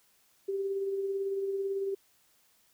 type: tone with tremolo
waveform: sine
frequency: 392 Hz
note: G4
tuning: in tune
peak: -28 dBFS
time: 0.48-1.95 s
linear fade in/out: 10 ms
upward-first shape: sine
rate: 18 Hz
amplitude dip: 35%
effects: white hiss -67 dBFS RMS until 2.73 s